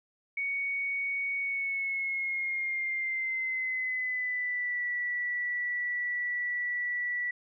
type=tone with pitch glide; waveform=sine; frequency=2232 to 1954.3 Hz; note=C#7 to B6; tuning=+11 to -19 cents; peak=-29 dBFS; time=0.37-7.31 s; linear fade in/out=5 ms; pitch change=-230 cents; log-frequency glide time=1.39-4.85 s; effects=none